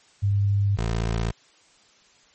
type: tone pair in turn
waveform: sine / 20% pulse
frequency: 100.4 / 56.35 Hz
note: G2 / A1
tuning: +42 / +42 cents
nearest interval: minor seventh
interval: 1000 cents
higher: first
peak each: -18 dBFS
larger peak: neither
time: 0.22-0.77 / 0.77-1.32 s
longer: neither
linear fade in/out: 20 ms
effects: white hiss -57 dBFS RMS until 2.34 s + MP3 32 kbps